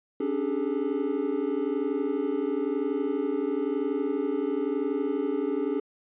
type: tone cluster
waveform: triangle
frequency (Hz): 274.4 / 295.4 / 399.4 / 431.4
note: C#4 / D4 / G4 / A4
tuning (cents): -17 / +10 / +32 / -34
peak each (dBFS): -29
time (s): 0.2-5.8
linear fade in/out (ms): 5
effects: resampled to 8000 Hz